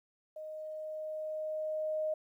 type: tone with level ramp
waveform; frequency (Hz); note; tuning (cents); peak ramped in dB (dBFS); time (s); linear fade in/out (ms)
sine; 621; D#5; -3; -41 to -30; 0.36-2.14; 5
effects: 12-bit